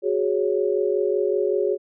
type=chord; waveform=sine; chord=F# suspended second; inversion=none; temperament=equal; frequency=370 / 415.3 / 554.4 Hz; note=F#4 / G#4 / C#5; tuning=0 / 0 / 0 cents; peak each=-23 / -22 / -26 dBFS; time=0.02-1.78 s; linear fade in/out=50 ms; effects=none